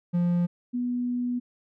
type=tone pair in turn; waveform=triangle / sine; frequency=174.61 / 245.2 Hz; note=F3 / B3; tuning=0 / -12 cents; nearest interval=tritone; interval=588 cents; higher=second; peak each=-19 / -25 dBFS; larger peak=first; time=0.13-0.47 / 0.73-1.4 s; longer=second; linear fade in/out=20 ms; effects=none